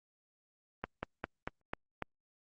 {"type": "slowing click train", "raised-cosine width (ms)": 0.5, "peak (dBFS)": -20, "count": 6, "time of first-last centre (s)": [0.84, 2.023], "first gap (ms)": 190, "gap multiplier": 1.11, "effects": ["Opus 24 kbps"]}